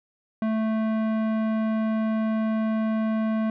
sine tone with tanh clipping, 220 Hz, A3, in tune, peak -24 dBFS, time 0.42-3.5 s, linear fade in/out 2 ms, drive 16 dB, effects none

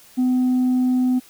sine tone with tanh clipping, 253 Hz, B3, 42 cents sharp, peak -16 dBFS, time 0.17-1.2 s, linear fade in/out 20 ms, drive 1 dB, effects white hiss -49 dBFS RMS until 1.29 s

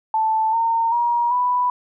sine tone with pitch steps, 880 / 914.7 / 950.8 / 988.3 Hz, A5 / A#5 / A#5 / B5, 0 / -33 / +34 / +1 cents, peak -16 dBFS, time 0.14-1.7 s, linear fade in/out 2 ms, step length 390 ms, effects none

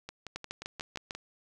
two click trains, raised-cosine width 0.2 ms, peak -23 / -19 dBFS, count 7 / 6, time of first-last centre 0.09-1.15 / 0.36-1.109 s, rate 5.66 / 6.68 Hz, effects none

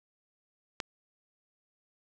click, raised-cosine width 0.2 ms, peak -15 dBFS, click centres 0.802 s, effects none

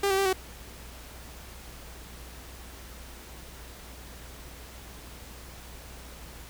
sawtooth tone with pitch steps, 398.5 / 385.1 / 392.4 / 376.2 Hz, G4 / G4 / G4 / F#4, +28 / -31 / +2 / +29 cents, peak -19 dBFS, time 0.03-0.33 s, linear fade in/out 5 ms, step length 75 ms, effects added 60 Hz sine -46 dBFS peak until 6.49 s + pink hiss -47 dBFS RMS until 6.49 s

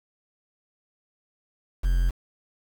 triangle tone with quantisation, 43.67 Hz, F1, 1 cent sharp, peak -17 dBFS, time 1.83-2.11 s, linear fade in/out 20 ms, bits 7, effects none

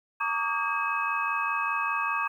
sine tone cluster, 915 / 1140 / 1225 / 1618 / 2563 Hz, A#5 / C#6 / D#6 / G#6 / E7, -32 / +48 / -27 / -46 / -49 cents, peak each -34 / -29 / -34 / -33 / -32 dBFS, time 0.2-2.28 s, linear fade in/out 10 ms, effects 10-bit

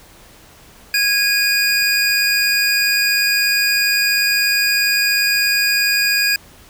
square tone cluster, 1648 / 2471 / 4844 Hz, G#6 / D#7 / D#8, -14 / -13 / -47 cents, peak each -19 dBFS, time 0.94-6.36 s, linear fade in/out 2 ms, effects pink hiss -45 dBFS RMS until 6.69 s

